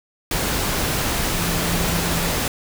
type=tone in noise; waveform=sine; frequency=170 Hz; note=F3; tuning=46 cents flat; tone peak=-26 dBFS; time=1.33-2.34 s; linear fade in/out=2 ms; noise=pink; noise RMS=-22 dBFS; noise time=0.31-2.48 s; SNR=-7 dB; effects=none